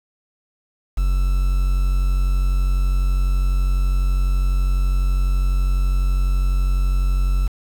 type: tone with quantisation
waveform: triangle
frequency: 46 Hz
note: F#1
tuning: 9 cents flat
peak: -13 dBFS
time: 0.97-7.48 s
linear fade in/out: 10 ms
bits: 6
effects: none